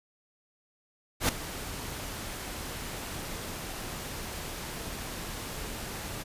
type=noise with ADSR envelope; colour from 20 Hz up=pink; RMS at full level=-23 dBFS; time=1.2-6.24 s; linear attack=87 ms; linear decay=6 ms; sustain=-15 dB; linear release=23 ms; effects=resampled to 32000 Hz